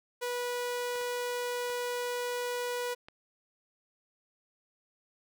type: tone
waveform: sawtooth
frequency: 488.8 Hz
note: B4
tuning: 18 cents flat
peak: -28 dBFS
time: 0.21-2.95 s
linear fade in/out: 20 ms
type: clicks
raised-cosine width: 0.3 ms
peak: -32 dBFS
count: 4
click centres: 0.957 / 1.013 / 1.7 / 3.085 s
effects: none